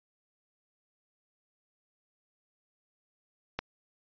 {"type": "click", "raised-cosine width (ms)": 0.3, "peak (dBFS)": -15, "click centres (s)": 3.59, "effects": ["resampled to 11025 Hz"]}